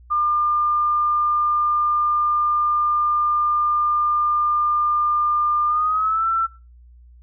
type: tone with pitch glide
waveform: sine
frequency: 1200 to 1339.2 Hz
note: D6 to E6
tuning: +37 to +27 cents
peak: -17 dBFS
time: 0.1-6.47 s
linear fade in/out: 20 ms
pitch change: +190 cents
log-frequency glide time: 5.67-6.27 s
effects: noise-tail reverb RT60 0.3 s tail -19 dB re dry + added 60 Hz sine -44 dBFS peak until 7.22 s